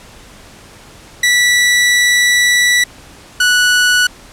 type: tone pair in turn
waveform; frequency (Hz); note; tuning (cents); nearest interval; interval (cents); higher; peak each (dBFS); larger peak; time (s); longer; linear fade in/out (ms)
sawtooth; 1957 / 1474.5; B6 / F#6; -16 / -6; perfect fourth; 490; first; -5; neither; 1.23-2.84 / 3.4-4.07; first; 5
effects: pink hiss -39 dBFS RMS until 4.32 s + low-pass 10000 Hz 12 dB/octave